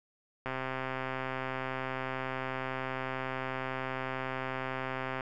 click train, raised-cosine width 0.5 ms, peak -20 dBFS, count 623, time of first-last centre 0.46-5.208 s, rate 131 Hz, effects none

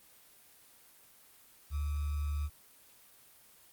sine tone with sample-and-hold, 73.42 Hz, D2, in tune, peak -31 dBFS, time 1.7-2.5 s, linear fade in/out 50 ms, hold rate 1225 Hz, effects white hiss -60 dBFS RMS until 3.72 s + Opus 24 kbps

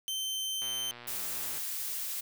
sawtooth tone, 3099 Hz, G7, 21 cents flat, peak -29 dBFS, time 0.08-0.91 s, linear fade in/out 0 ms
click train, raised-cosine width 0.3 ms, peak -30 dBFS, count 116, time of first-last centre 0.62-1.578 s, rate 120 Hz
blue noise, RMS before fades -36 dBFS, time 1.07-2.21 s, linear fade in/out 10 ms
effects none

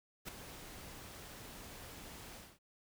pink noise with ADSR envelope, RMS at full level -41 dBFS, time 0.25-2.59 s, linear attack 34 ms, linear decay 5 ms, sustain -10 dB, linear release 230 ms, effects none

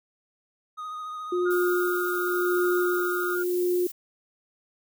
triangle tone with vibrato, 1244.5 Hz, D#6, in tune, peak -31 dBFS, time 0.77-3.36 s, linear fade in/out 20 ms, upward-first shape sine, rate 14 Hz, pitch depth 23 cents each way
sine tone with tremolo, 357.6 Hz, F4, 41 cents sharp, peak -21 dBFS, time 1.32-3.87 s, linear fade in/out 5 ms, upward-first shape sine, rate 0.92 Hz, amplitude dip 50%
sine tone, 1426 Hz, F6, 36 cents sharp, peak -29 dBFS, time 1.45-3.44 s, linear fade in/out 20 ms
violet noise, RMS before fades -38 dBFS, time 1.5-3.92 s, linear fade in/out 10 ms
effects none

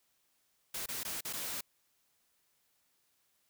white noise with dropouts, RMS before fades -39 dBFS, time 0.74-1.61 s, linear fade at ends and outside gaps 5 ms, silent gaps 0.861-0.886 / 1.034-1.049 / 1.208-1.249 / 1.329-1.333 s, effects white hiss -75 dBFS RMS until 3.49 s

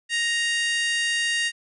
harmonic tone, 934 Hz, A#5, 3 cents sharp, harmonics 2 / 3 / 4 / 5 / 6 / 7 / 8 / 9 / 10, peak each -24 / -27 / -32 / -34 / -39 / -36 / -39 / -42 / -37 dBFS, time 0.09-1.52 s, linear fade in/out 50 ms, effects none

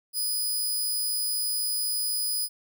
10% pulse tone, 4978 Hz, D#8, in tune, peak -19 dBFS, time 0.13-2.49 s, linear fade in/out 50 ms, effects none

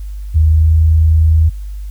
sine tone with pitch glide, 78.7 to 79.94 Hz, D#2 to D#2, +20 to +47 cents, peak -6 dBFS, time 0.34-1.5 s, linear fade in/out 20 ms, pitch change +27 cents, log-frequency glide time 0.48-0.74 s, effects added 50 Hz sine -22 dBFS peak until 1.9 s + white hiss -50 dBFS RMS until 1.9 s

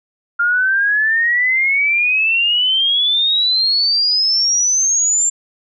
sine exponential sweep, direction up, 1396.9 to 7380 Hz, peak -12 dBFS, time 0.39-5.3 s, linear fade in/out 10 ms, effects none

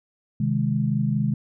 sine chord, Ab major, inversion first, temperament equal, 130.81 / 155.56 / 207.7 Hz, C3 / Eb3 / Ab3, 0 / 0 / 0 cents, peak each -24 / -25 / -24 dBFS, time 0.4-1.34 s, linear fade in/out 5 ms, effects none

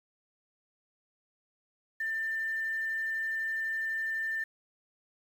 sine tone with quantisation, 1788 Hz, A6, 27 cents sharp, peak -30 dBFS, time 2-4.44 s, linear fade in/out 5 ms, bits 9, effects none

